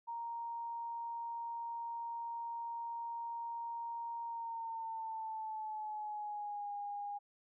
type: tone with pitch glide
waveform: sine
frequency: 932.3 to 816.3 Hz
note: A#5 to G#5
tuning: 0 to -30 cents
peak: -39 dBFS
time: 0.07-7.19 s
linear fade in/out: 20 ms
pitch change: -230 cents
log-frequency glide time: 4.25-6.72 s
effects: none

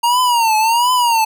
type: tone with vibrato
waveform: square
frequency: 932.3 Hz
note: A#5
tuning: in tune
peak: -12 dBFS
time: 0.03-1.25 s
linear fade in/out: 10 ms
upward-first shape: triangle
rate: 1.4 Hz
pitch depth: 150 cents each way
effects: none

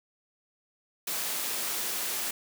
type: high-pass noise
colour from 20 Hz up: white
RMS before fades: -32 dBFS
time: 1.07-2.31 s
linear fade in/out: 5 ms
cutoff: 200 Hz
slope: 12 dB/octave
effects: none

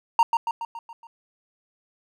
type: tone with echo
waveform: triangle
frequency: 925 Hz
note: A#5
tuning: 14 cents flat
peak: -11 dBFS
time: 0.19-0.23 s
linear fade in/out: 2 ms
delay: 140 ms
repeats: 6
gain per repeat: -5 dB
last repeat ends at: 1.07 s
effects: none

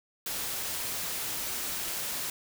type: noise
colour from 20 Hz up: white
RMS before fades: -34 dBFS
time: 0.26-2.3 s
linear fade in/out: 2 ms
effects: none

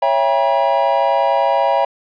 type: chord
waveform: triangle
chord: C# diminished seventh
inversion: none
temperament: just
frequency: 554.4 / 665.2 / 798.3 / 957.9 Hz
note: C#5 / E5 / G5 / Bb5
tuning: 0 / +16 / +31 / +47 cents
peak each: -16 dBFS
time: 0.02-1.85 s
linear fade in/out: 5 ms
effects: tanh soft clip ceiling -1 dBFS + resampled to 11025 Hz

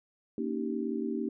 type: chord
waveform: sine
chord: Eb dominant seventh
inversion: second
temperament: just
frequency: 233.3 / 280 / 311.1 / 388.9 Hz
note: Bb3 / Db4 / Eb4 / G4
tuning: +2 / +18 / 0 / -14 cents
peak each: -34 / -37 / -36 / -36 dBFS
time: 0.38-1.29 s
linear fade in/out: 2 ms
effects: none

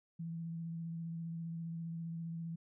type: tone with vibrato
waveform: sine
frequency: 165.9 Hz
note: E3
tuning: 11 cents sharp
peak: -39 dBFS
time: 0.19-2.56 s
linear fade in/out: 10 ms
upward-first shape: sine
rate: 15 Hz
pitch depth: 18 cents each way
effects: none

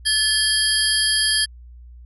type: tone cluster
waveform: sine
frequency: 1733 / 3224 / 4538 / 4966 / 10840 Hz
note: A6 / G7 / C#8 / D#8 / E9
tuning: -27 / +48 / +40 / -4 / +47 cents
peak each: -23 dBFS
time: 0.05-1.46 s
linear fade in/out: 20 ms
effects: added 60 Hz sine -39 dBFS peak until 2.05 s

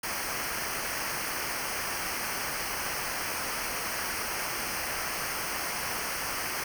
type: noise with comb filter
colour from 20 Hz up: pink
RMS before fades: -33 dBFS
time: 0.03-6.64 s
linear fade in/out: 5 ms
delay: 0.27 ms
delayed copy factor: -0.8
effects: none

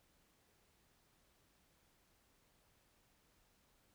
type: silence
effects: pink hiss -74 dBFS RMS until 3.94 s

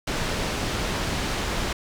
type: low-pass noise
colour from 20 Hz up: pink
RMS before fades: -27 dBFS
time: 0.07-1.73 s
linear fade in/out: 5 ms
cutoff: 6100 Hz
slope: 12 dB/octave
effects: none

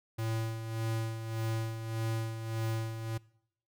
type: tone with tremolo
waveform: square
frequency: 112.4 Hz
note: A2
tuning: 37 cents sharp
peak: -31 dBFS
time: 0.18-3.18 s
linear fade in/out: 10 ms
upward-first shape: sine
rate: 1.7 Hz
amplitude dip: 60%
effects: noise-tail reverb RT60 0.7 s tail -23 dB re dry

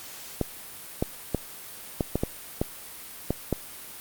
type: clicks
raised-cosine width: 2 ms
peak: -10 dBFS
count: 9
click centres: 0.413 / 1.025 / 1.347 / 2.008 / 2.156 / 2.235 / 2.615 / 3.306 / 3.527 s
effects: white hiss -42 dBFS RMS until 4 s + Opus 48 kbps

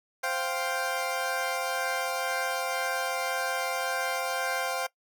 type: chord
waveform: 20% pulse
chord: C suspended fourth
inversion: none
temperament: equal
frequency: 523.3 / 698.5 / 784 Hz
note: C5 / F5 / G5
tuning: 0 / 0 / 0 cents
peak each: -28 dBFS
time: 0.23-4.87 s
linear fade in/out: 10 ms
effects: noise-tail reverb RT60 0.1 s tail -20 dB re dry

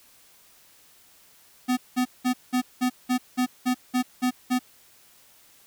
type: tone bursts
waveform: square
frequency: 251.2 Hz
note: B3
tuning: 30 cents sharp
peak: -21 dBFS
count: 11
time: 1.68-4.592 s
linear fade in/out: 20 ms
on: 92 ms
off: 190 ms
effects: white hiss -56 dBFS RMS until 5.66 s

